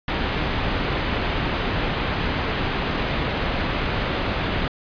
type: low-pass noise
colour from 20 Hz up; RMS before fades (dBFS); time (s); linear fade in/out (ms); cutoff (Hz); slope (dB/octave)
pink; -24; 0.08-4.68; 2; 3600; 24
effects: resampled to 11025 Hz